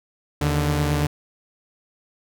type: tone pair together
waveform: sawtooth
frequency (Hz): 77.78 / 146.83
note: D#2 / D3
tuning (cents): 0 / 0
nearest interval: major seventh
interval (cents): 1100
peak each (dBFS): -20 / -17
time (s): 0.41-1.07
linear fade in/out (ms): 5
effects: none